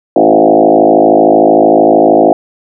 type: tone with frequency modulation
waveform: sine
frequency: 505 Hz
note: B4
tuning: 39 cents sharp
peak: -3 dBFS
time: 0.16-2.33 s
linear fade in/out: 2 ms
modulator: 53.1 Hz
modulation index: 4.5
effects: none